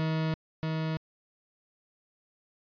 40% pulse tone pair in turn, 158.8 / 158.8 Hz, D#3 / D#3, +36 / +36 cents, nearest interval unison, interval 0 cents, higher neither, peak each -26 / -28 dBFS, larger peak first, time 0-0.34 / 0.63-0.97 s, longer neither, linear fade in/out 0 ms, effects resampled to 11025 Hz

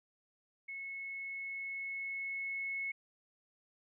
sine tone with level ramp, 2191 Hz, C#7, 21 cents flat, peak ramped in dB -41 to -35 dBFS, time 0.68-2.92 s, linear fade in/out 10 ms, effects none

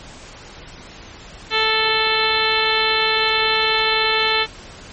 harmonic tone with a mistuned harmonic, 440 Hz, A4, in tune, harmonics 1 / 2 / 3 / 4 / 5 / 6 / 7 / 8 / 9, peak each -24 / -24 / -24 / -24 / -24 / -24 / -24 / -24 / -24 dBFS, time 1.5-4.47 s, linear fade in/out 50 ms, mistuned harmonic 9, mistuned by +50 cents, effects pink hiss -39 dBFS RMS until 4.92 s + MP3 32 kbps

